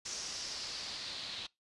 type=noise with low-pass filter sweep; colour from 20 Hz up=white; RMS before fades=-42 dBFS; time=0.05-1.47 s; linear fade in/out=10 ms; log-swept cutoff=6000 to 3800 Hz; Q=3.8; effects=noise-tail reverb RT60 0.2 s tail -23 dB re dry + resampled to 24000 Hz